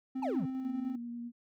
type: tone with tremolo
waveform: triangle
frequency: 261.6 Hz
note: C4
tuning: in tune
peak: -31 dBFS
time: 0.15-0.96 s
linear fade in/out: 10 ms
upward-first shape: square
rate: 10 Hz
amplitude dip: 25%
type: exponential sweep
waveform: triangle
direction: down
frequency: 951 to 135.8 Hz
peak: -30 dBFS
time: 0.22-0.46 s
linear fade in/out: 10 ms
type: tone with vibrato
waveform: sine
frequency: 237.4 Hz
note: A#3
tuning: 32 cents sharp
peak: -38 dBFS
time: 0.62-1.32 s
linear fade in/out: 50 ms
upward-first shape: triangle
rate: 9.7 Hz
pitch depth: 14 cents each way
effects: none